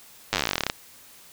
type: slowing click train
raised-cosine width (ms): 0.2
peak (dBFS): -5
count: 21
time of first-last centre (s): 0.33-0.699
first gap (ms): 9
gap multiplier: 1.07
effects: white hiss -50 dBFS RMS until 1.32 s